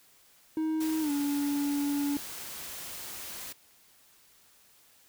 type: tone with pitch glide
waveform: triangle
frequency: 315.7 to 286.2 Hz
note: D#4 to D4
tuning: +25 to -45 cents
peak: -25 dBFS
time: 0.57-2.17 s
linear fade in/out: 2 ms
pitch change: -170 cents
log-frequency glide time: 1.01-1.11 s
type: noise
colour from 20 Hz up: white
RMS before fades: -41 dBFS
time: 0.8-3.53 s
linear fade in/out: 10 ms
effects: white hiss -61 dBFS RMS until 5.08 s